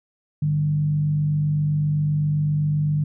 sine tone with frequency modulation, 150 Hz, D3, 37 cents sharp, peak -18 dBFS, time 0.42-3.04 s, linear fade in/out 5 ms, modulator 47.7 Hz, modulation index 0.33, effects none

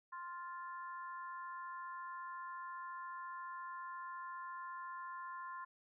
harmonic tone, 349.2 Hz, F4, in tune, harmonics 3 / 4 / 5, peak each -45 / -53 / -54 dBFS, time 0.12-5.65 s, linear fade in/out 10 ms, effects none

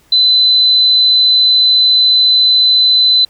sine tone, 4023 Hz, B7, 31 cents sharp, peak -6 dBFS, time 0.12-3.25 s, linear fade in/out 5 ms, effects pink hiss -51 dBFS RMS until 3.29 s

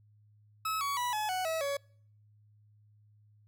40% pulse tone with pitch steps, 1292 / 1124.8 / 979.2 / 852.4 / 742.1 / 646 / 562.4 Hz, E6 / C#6 / B5 / G#5 / F#5 / E5 / C#5, -35 / +25 / -15 / +45 / +5 / -35 / +25 cents, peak -30 dBFS, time 0.65-1.77 s, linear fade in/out 5 ms, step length 160 ms, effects noise-tail reverb RT60 0.6 s tail -26 dB re dry + added 105 Hz sine -60 dBFS peak until 3.47 s

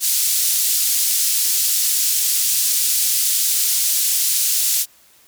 white band-pass noise, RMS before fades -18 dBFS, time 0-4.86 s, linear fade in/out 50 ms, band 4700 to 14000 Hz, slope 12 dB/octave, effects white hiss -52 dBFS RMS until 5.27 s

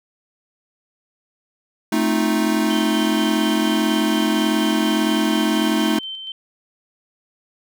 square chord, F dominant seventh, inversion first, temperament equal, 220 / 261.6 / 311.1 / 349.2 Hz, A3 / C4 / Eb4 / F4, 0 / 0 / 0 / 0 cents, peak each -21 / -27 / -21 / -27 dBFS, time 1.92-5.99 s, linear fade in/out 5 ms
sine tone with tremolo, 3100 Hz, G7, 20 cents flat, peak -27 dBFS, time 2.7-6.32 s, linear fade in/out 2 ms, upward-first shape square, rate 4.2 Hz, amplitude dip 35%
effects none

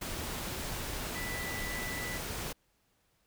sine tone in noise, 1980 Hz, B6, 4 cents sharp, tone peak -39 dBFS, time 1.15-2.18 s, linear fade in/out 10 ms, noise pink, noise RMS -38 dBFS, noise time 0.01-2.53 s, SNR -4 dB, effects pink hiss -73 dBFS RMS until 3.26 s

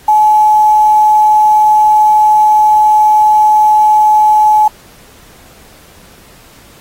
sine tone with quantisation, 853 Hz, G#5, 46 cents sharp, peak -4 dBFS, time 0.08-4.68 s, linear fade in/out 5 ms, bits 5, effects pink hiss -41 dBFS RMS until 6.8 s + AAC 48 kbps

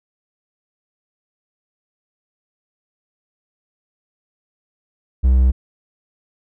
triangle tone, 63.8 Hz, C2, 43 cents flat, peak -8 dBFS, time 5.23-5.52 s, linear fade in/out 20 ms, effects none

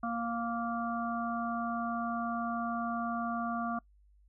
harmonic tone, 233.1 Hz, A#3, in tune, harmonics 1 / 3 / 5 / 6, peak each -35 / -37 / -37 / -43 dBFS, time 0.03-3.79 s, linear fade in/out 5 ms, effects noise-tail reverb RT60 0.1 s tail -24 dB re dry + added 50 Hz sine -60 dBFS peak until 4.28 s

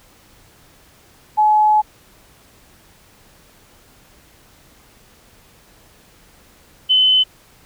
sine tone pair in turn, 852 / 3036 Hz, G#5 / F#7, +44 / +44 cents, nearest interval octave + minor seventh, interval 2200 cents, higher second, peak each -10 dBFS, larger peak neither, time 1.37-1.82 / 6.89-7.24 s, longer first, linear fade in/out 20 ms, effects pink hiss -50 dBFS RMS until 7.65 s

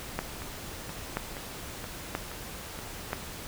two click trains, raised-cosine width 0.5 ms, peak -24 / -14 dBFS, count 6 / 4, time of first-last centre 0.42-2.79 / 0.19-3.131 s, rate 2.11 / 1.02 Hz, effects pink hiss -41 dBFS RMS until 3.47 s

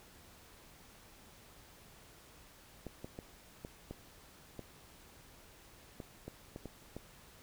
clicks, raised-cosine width 2 ms, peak -30 dBFS, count 11, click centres 2.867 / 3.045 / 3.189 / 3.649 / 3.91 / 4.593 / 6.002 / 6.28 / 6.561 / 6.657 / 6.966 s, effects pink hiss -59 dBFS RMS until 7.42 s

